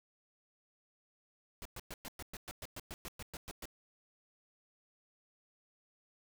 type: noise bursts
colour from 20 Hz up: pink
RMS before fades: -45 dBFS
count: 15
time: 1.62-3.655 s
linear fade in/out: 0 ms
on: 33 ms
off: 110 ms
effects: none